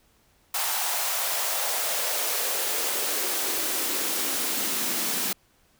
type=noise with high-pass filter sweep; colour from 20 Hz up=white; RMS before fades=-27 dBFS; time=0.54-5.33 s; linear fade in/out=5 ms; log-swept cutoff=860 to 200 Hz; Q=2.4; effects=pink hiss -63 dBFS RMS until 5.79 s